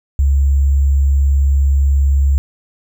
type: tone with sample-and-hold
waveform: sine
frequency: 69.3 Hz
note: C#2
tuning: in tune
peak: -9 dBFS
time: 0.19-2.38 s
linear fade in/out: 0 ms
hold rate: 7350 Hz
effects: none